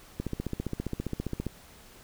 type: click train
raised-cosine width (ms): 3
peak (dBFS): -18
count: 20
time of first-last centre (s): 0.2-1.467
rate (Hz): 15
effects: pink hiss -53 dBFS RMS until 2.03 s